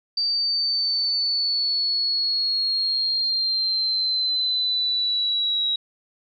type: linear sweep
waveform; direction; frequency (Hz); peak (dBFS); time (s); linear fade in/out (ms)
sine; down; 4640 to 3846; -20; 0.17-5.76; 5
effects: none